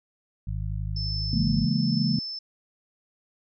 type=harmonic tone; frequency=51.91 Hz; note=G#1; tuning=in tune; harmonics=1 / 2 / 3; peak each=-30 / -31 / -36 dBFS; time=0.47-1.66 s; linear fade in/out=5 ms
type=tone with tremolo; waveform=sine; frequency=5274 Hz; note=E8; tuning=in tune; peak=-30 dBFS; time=0.96-2.39 s; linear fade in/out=5 ms; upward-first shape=sine; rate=1.1 Hz; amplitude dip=35%
type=chord; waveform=sine; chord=A# half-diminished seventh; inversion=first; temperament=just; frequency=139.85 / 167.82 / 209.8 / 233.1 Hz; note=C#3 / E3 / G#3 / A#3; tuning=+16 / +31 / +18 / 0 cents; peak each=-27 dBFS; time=1.33-2.19 s; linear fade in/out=5 ms
effects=none